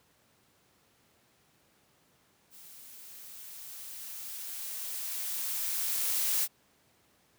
blue noise with level ramp, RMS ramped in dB -52 to -28 dBFS, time 2.5-6.48 s, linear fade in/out 50 ms, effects pink hiss -67 dBFS RMS until 7.38 s + high-pass 100 Hz 12 dB/octave

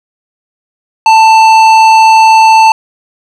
triangle tone with tanh clipping, 886 Hz, A5, 12 cents sharp, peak -3 dBFS, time 1.06-2.72 s, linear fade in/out 2 ms, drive 17 dB, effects none

